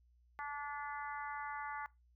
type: harmonic tone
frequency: 289.5 Hz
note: D4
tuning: 25 cents flat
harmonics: 3 / 4 / 5 / 6 / 7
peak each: -44 / -46 / -48 / -50 / -51 dBFS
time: 0.39-1.86 s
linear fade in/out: 0 ms
effects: noise-tail reverb RT60 0.2 s tail -20 dB re dry + added 60 Hz sine -66 dBFS peak until 2.15 s